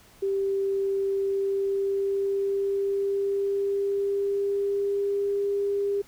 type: tone with pitch glide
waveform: sine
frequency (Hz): 392 to 401.6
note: G4 to G4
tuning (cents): 0 to +42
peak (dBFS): -23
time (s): 0.22-6.02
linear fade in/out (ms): 10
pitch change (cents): +42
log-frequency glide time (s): 1.01-5.36
effects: pink hiss -55 dBFS RMS until 6.07 s